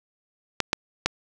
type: clicks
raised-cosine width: 0.2 ms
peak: -3 dBFS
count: 3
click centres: 0.603 / 0.731 / 1.06 s
effects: none